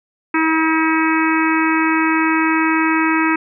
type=harmonic tone; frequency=320.2 Hz; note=D#4; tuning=50 cents sharp; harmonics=1 / 3 / 4 / 5 / 6 / 7 / 8; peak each=-16 / -21 / -22 / -23 / -24 / -24 / -25 dBFS; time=0.34-3.36 s; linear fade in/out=5 ms; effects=none